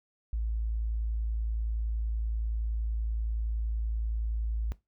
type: tone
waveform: sine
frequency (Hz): 55.3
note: A1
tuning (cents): +9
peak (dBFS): -28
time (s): 0.33-4.72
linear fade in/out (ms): 0
effects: noise-tail reverb RT60 0.2 s tail -18 dB re dry